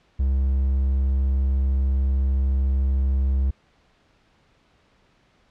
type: tone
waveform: triangle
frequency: 66.8 Hz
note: C2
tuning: 36 cents sharp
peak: -16 dBFS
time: 0.19-3.51 s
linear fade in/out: 10 ms
effects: pink hiss -61 dBFS RMS until 5.5 s + low-pass 4000 Hz 12 dB/octave